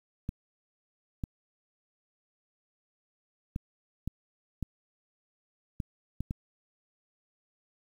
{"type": "clicks", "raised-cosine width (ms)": 5, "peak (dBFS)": -20, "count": 8, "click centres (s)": [0.291, 1.238, 3.561, 4.076, 4.627, 5.802, 6.206, 6.309], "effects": ["9-bit"]}